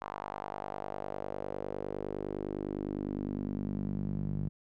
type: tone with band-pass filter sweep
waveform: sawtooth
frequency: 49.86 Hz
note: G1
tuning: 30 cents sharp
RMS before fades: -37 dBFS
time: 0.01-4.49 s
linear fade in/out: 10 ms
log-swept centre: 1000 to 160 Hz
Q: 2.6
effects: none